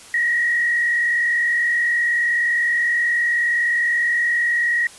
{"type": "tone with frequency modulation", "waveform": "sine", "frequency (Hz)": 1900, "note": "A#6", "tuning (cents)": 33, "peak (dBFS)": -16, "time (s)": [0.14, 4.87], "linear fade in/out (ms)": 2, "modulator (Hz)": 40.8, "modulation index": 0.93, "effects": ["white hiss -42 dBFS RMS until 4.98 s", "resampled to 24000 Hz"]}